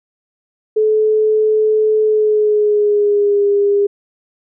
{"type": "tone with pitch glide", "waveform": "sine", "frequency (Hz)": [431.6, 405], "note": ["A4", "G#4"], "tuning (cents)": [-33, -43], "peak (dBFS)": -10, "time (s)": [0.76, 3.87], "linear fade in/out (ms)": 10, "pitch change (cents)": -110, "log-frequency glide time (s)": [2.02, 3.45], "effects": []}